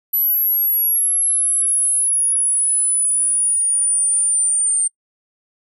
sine exponential sweep, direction down, 11840 to 8870 Hz, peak -13 dBFS, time 0.13-4.88 s, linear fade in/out 10 ms, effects noise-tail reverb RT60 0.1 s tail -26 dB re dry + tanh soft clip ceiling -10 dBFS

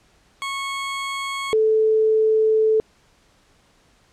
20% pulse / sine tone pair in turn, 1099 / 437.4 Hz, C#6 / A4, -15 / -10 cents, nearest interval octave + major third, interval 1595 cents, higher first, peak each -20 / -14 dBFS, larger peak second, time 0.42-1.53 / 1.53-2.8 s, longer second, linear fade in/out 0 ms, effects pink hiss -58 dBFS RMS until 4.12 s + low-pass 8000 Hz 12 dB/octave

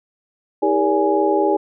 sine tone cluster, 318.1 / 398.7 / 462.4 / 574 / 833 Hz, D#4 / G4 / A#4 / D5 / G#5, +38 / +29 / -14 / -40 / +5 cents, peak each -21 / -18 / -25 / -22 / -20 dBFS, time 0.62-1.57 s, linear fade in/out 10 ms, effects none

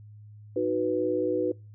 sine chord, B major, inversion first, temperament equal, 311.1 / 370 / 493.9 Hz, D#4 / F#4 / B4, 0 / 0 / 0 cents, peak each -30 / -28 / -27 dBFS, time 0.56-1.52 s, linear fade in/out 5 ms, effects noise-tail reverb RT60 0.3 s tail -26 dB re dry + added 105 Hz sine -45 dBFS peak until 1.74 s

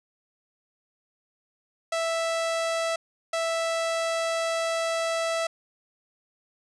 sawtooth tone bursts at uneven times, 659.3 Hz, E5, in tune, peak -21 dBFS, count 2, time 1.92-2.96 / 3.33-5.47 s, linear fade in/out 5 ms, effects resampled to 22050 Hz + 10-bit

